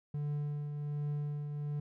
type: tone with tremolo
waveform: triangle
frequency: 146.83 Hz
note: D3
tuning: in tune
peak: -30 dBFS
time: 0.14-1.8 s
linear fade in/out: 5 ms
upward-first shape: triangle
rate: 1.3 Hz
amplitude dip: 45%
effects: none